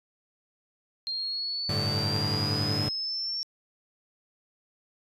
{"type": "exponential sweep", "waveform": "sine", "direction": "up", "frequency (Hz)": [4186, 5480], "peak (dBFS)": -29, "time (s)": [1.07, 3.43], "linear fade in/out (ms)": 0}
{"type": "chord", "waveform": "sawtooth", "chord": "G suspended second", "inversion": "none", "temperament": "equal with one note detuned", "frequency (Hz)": [98, 108.8, 146.83], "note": ["G2", "A2", "D3"], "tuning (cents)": [0, -19, 0], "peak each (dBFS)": -28, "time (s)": [1.69, 2.89], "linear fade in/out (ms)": 5}
{"effects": ["resampled to 32000 Hz"]}